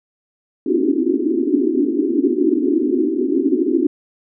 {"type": "band-pass noise", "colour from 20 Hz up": "pink", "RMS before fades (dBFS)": -17, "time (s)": [0.66, 3.87], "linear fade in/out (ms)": 5, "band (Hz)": [250, 390], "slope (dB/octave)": 96, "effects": []}